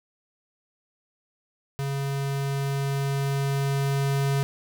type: tone with level ramp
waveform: square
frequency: 138.59 Hz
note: C#3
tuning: in tune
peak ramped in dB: -27 to -22 dBFS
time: 1.79-4.43 s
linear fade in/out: 0 ms
effects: none